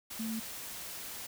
sine tone in noise, 222.8 Hz, A3, 22 cents sharp, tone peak -34 dBFS, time 0.19-0.4 s, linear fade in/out 10 ms, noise white, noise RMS -43 dBFS, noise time 0.1-1.27 s, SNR +6 dB, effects none

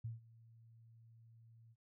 sine tone with ADSR envelope, 114.1 Hz, A#2, 37 cents flat, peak -39 dBFS, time 0.04-1.76 s, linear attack 9 ms, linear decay 150 ms, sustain -21 dB, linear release 47 ms, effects none

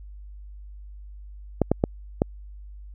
clicks, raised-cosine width 2 ms, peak -5 dBFS, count 4, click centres 1.617 / 1.716 / 1.839 / 2.219 s, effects added 50 Hz sine -39 dBFS peak until 2.94 s

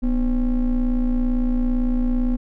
triangle ring-modulated tone, 137.9 Hz, C#3, 9 cents flat, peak -12 dBFS, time 0.02-2.37 s, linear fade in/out 20 ms, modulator 109 Hz, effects none

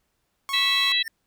sawtooth tone, 1100 Hz, C#6, 14 cents flat, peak -25 dBFS, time 0.49-0.92 s, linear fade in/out 0 ms
harmonic tone, 656 Hz, E5, 9 cents flat, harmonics 3 / 4 / 5 / 6, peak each -27 / -27 / -26 / -22 dBFS, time 0.53-1.03 s, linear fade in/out 10 ms
square tone with exponential growth, 1804 Hz, A6, 43 cents sharp, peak -28 dBFS, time 1-1.08 s, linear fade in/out 2 ms, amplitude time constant 17 ms
effects pink hiss -73 dBFS RMS until 1.26 s

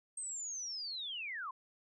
sine linear sweep, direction down, 8440 to 987.8 Hz, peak -39 dBFS, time 0.17-1.51 s, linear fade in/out 5 ms, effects none

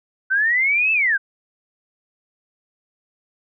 sine linear two-way sweep, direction up then down, 1505 to 2653 to 1505 Hz, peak -15 dBFS, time 0.3-1.18 s, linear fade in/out 20 ms, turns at 0.92 s, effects none

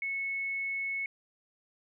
sine tone, 2200 Hz, C#7, 14 cents flat, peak -31 dBFS, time 0.02-1.06 s, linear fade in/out 2 ms, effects none

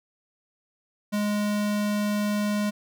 square tone, 207.7 Hz, G#3, in tune, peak -24 dBFS, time 1.12-2.71 s, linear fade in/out 20 ms, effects none

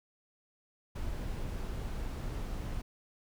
brown noise, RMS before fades -37 dBFS, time 0.95-2.82 s, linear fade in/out 10 ms, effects none

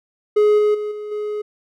triangle tone with level steps, 420.3 Hz, G#4, 21 cents sharp, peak -9 / -11 / -20 / -25 / -20 dBFS, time 0.36-1.42 s, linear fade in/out 10 ms, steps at 0.58 / 0.74 / 0.91 / 1.11 s, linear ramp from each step 10 ms, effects none

